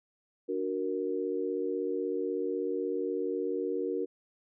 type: chord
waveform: sine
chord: D augmented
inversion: none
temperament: equal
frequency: 293.7 / 370 / 466.2 Hz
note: D4 / F#4 / A#4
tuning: 0 / 0 / 0 cents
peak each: -36 / -33 / -33 dBFS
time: 0.48-4.06 s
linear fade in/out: 20 ms
effects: none